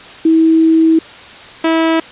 sine / sawtooth tone pair in turn, 323.2 / 325.3 Hz, E4 / E4, -34 / -23 cents, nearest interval unison, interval 11 cents, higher second, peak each -6 dBFS, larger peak neither, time 0.25-0.99 / 1.64-2 s, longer first, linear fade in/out 5 ms, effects white hiss -34 dBFS RMS until 2.11 s + resampled to 8000 Hz

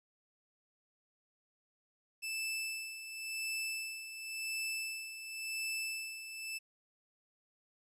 sawtooth tone with tremolo, 2637 Hz, E7, in tune, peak -32 dBFS, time 2.22-6.59 s, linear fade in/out 20 ms, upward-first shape sine, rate 0.93 Hz, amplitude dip 65%, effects resampled to 32000 Hz + 12-bit

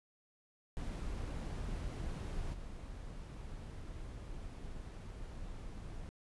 brown noise with level steps, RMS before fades -40 / -46 dBFS, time 0.77-6.09 s, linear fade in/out 0 ms, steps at 2.53 s, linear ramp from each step 10 ms, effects resampled to 24000 Hz

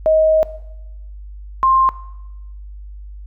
sine tone pair in turn, 630 / 1055.9 Hz, D#5 / C6, +21 / +15 cents, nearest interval major sixth, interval 894 cents, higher second, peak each -10 dBFS, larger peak neither, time 0.06-0.43 / 1.63-1.89 s, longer first, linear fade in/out 0 ms, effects noise-tail reverb RT60 0.9 s tail -17 dB re dry + added 50 Hz sine -31 dBFS peak until 3.26 s

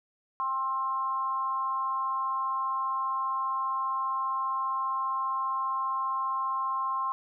sine tone with amplitude modulation, 1060 Hz, C6, 22 cents sharp, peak -24 dBFS, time 0.4-7.12 s, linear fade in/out 0 ms, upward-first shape sine, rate 265 Hz, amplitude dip 65%, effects none

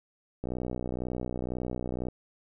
click train, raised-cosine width 2 ms, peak -20 dBFS, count 103, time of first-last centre 0.44-2.085 s, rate 62 Hz, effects none

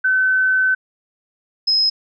sine tone pair in turn, 1522 / 5119 Hz, F#6 / D#8, +48 / +48 cents, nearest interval octave + major sixth, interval 2100 cents, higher second, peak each -13 dBFS, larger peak neither, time 0.04-0.75 / 1.67-1.9 s, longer first, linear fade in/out 10 ms, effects none

